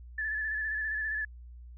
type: tone with vibrato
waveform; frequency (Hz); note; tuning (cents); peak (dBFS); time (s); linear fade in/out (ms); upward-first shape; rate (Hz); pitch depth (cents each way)
sine; 1737; A6; -23; -30; 0.18-1.25; 5; square; 15; 30
effects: added 60 Hz sine -45 dBFS peak until 1.77 s